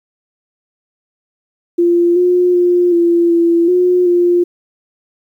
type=tone with pitch steps; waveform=sine; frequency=345.5 / 358.1 / 353.7 / 342 / 338.4 / 360.1 / 350.9 Hz; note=F4 / F4 / F4 / F4 / E4 / F#4 / F4; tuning=-19 / +43 / +22 / -36 / +45 / -47 / +8 cents; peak=-8 dBFS; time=1.78-4.44 s; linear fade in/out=10 ms; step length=380 ms; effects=8-bit